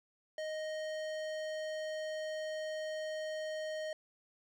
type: tone with hard clipping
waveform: sine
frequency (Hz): 622.3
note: D#5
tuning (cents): 0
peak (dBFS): -39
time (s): 0.38-3.93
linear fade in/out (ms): 2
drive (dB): 16
effects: none